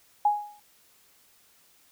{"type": "tone with exponential decay", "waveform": "sine", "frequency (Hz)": 830.6, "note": "G#5", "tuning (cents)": 0, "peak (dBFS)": -16, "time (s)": [0.25, 0.6], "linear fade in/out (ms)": 5, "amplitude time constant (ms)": 76, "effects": ["white hiss -61 dBFS RMS until 1.91 s"]}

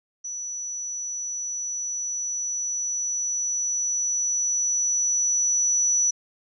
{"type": "tone with level ramp", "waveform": "sine", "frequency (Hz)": 5920, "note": "F#8", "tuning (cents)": 0, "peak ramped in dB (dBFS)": [-30, -18], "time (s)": [0.24, 6.11], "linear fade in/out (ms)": 10, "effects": []}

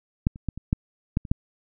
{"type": "clicks", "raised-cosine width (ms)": 5, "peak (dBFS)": [-7, -28, -14, -23, -8, -9, -25, -8], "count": 8, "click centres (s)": [0.269, 0.359, 0.487, 0.576, 0.729, 1.171, 1.252, 1.315], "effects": []}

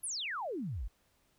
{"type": "exponential sweep", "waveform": "sine", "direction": "down", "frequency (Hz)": [11660, 41.9], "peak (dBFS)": -35, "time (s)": [0.03, 0.88], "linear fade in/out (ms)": 10, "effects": ["pink hiss -72 dBFS RMS until 1.38 s"]}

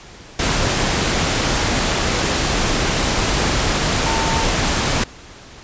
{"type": "tone in noise", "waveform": "sine", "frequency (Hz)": 901, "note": "A5", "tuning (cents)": 41, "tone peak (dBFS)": -22, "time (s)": [4.06, 4.44], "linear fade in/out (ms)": 5, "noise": "pink", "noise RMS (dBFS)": -18, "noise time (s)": [0.39, 5.04], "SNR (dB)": -7, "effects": ["pink hiss -40 dBFS RMS until 5.63 s", "resampled to 16000 Hz"]}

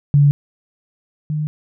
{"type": "tone pair in turn", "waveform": "sine", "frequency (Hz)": [143.5, 152.03], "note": ["D3", "D#3"], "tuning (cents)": [-40, -40], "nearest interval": "minor second", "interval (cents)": 100, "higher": "second", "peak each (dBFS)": [-8, -18], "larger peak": "first", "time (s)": [[0.14, 0.31], [1.3, 1.47]], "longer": "neither", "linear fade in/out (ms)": 0, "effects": []}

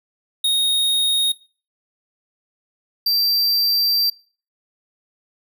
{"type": "tone pair in turn", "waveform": "square", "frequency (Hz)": [3729, 4698], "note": ["A#7", "D8"], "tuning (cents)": [0, 0], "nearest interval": "major third", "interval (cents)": 400, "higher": "second", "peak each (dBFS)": -16, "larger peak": "neither", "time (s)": [[0.44, 1.32], [3.06, 4.1]], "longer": "second", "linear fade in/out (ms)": 5, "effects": ["noise-tail reverb RT60 0.4 s tail -22 dB re dry"]}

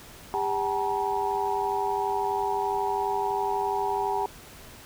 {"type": "tone cluster", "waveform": "sine", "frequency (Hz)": [401.2, 757, 860, 952], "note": ["G4", "F#5", "A5", "A#5"], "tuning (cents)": [40, 39, -40, 36], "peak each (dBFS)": -30, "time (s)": [0.34, 4.26], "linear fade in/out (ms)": 0, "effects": ["pink hiss -47 dBFS RMS until 4.85 s"]}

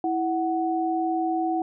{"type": "tone pair together", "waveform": "sine", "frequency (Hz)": [328.1, 743], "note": ["E4", "F#5"], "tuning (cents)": [-8, 7], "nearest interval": "octave + major second", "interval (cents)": 1415, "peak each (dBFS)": -25, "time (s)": [0.04, 1.62], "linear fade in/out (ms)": 2, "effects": []}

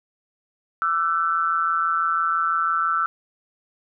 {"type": "tone with amplitude modulation", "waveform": "sine", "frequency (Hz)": 1337, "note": "E6", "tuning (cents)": 24, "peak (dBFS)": -15, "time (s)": [0.82, 3.06], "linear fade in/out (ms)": 0, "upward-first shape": "sine", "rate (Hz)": 166, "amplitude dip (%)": 85, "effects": []}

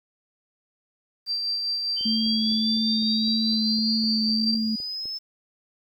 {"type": "tone with tremolo", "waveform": "sine", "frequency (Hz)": 4699, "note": "D8", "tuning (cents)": 0, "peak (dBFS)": -23, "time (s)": [1.26, 4.59], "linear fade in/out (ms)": 50, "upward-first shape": "sine", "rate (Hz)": 5, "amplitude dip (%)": 30}
{"type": "exponential sweep", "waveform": "sine", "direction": "up", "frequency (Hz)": [3103, 5274], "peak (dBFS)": -29, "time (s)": [1.96, 5.19], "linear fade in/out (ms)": 20}
{"type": "click train", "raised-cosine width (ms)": 2, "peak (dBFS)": -33, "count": 13, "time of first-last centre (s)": [2.01, 5.056], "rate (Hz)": 3.94}
{"type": "tone with vibrato", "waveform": "sine", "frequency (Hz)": 220, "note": "A3", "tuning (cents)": 0, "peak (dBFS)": -23, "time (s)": [2.05, 4.76], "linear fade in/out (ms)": 10, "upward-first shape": "triangle", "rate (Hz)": 1.7, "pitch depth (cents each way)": 14}
{"effects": ["9-bit"]}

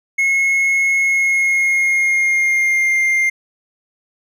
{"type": "tone with pitch glide", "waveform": "triangle", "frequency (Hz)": [2173, 2107], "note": ["C#7", "C7"], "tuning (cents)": [-35, 12], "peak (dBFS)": -11, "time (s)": [0.18, 3.3], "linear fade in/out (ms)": 10, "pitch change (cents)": -53, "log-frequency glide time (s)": [0.99, 2.98], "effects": []}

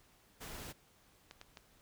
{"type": "noise", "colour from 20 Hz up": "pink", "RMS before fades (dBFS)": -47, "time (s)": [0.4, 0.73], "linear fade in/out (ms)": 20}
{"type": "clicks", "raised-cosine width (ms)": 0.2, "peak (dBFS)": -32, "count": 3, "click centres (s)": [1.311, 1.414, 1.572]}
{"effects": ["pink hiss -67 dBFS RMS until 1.81 s"]}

